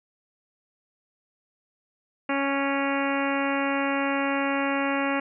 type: harmonic tone with a mistuned harmonic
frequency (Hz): 277.2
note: C#4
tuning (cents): 0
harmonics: 1 / 2 / 3 / 4 / 5 / 6 / 7 / 8 / 9 / 10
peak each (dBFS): -27 / -30 / -32 / -33 / -34 / -35 / -35 / -36 / -37 / -37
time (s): 2.29-5.2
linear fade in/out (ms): 5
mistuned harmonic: 9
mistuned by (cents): -28
effects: none